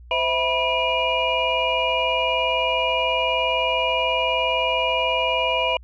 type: tone cluster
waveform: sine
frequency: 516 / 655 / 978 / 2403 / 2875 Hz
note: C5 / E5 / B5 / D7 / F7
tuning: -24 / -11 / -17 / +39 / +50 cents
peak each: -26 / -25 / -24 / -25 / -25 dBFS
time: 0.11-5.77 s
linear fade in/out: 2 ms
effects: tanh soft clip ceiling -8 dBFS + added 60 Hz sine -41 dBFS peak until 5.83 s